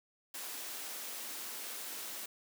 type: high-pass noise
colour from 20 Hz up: white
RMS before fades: -43 dBFS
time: 0.34-2.26 s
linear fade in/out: 5 ms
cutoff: 230 Hz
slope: 24 dB/octave
effects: none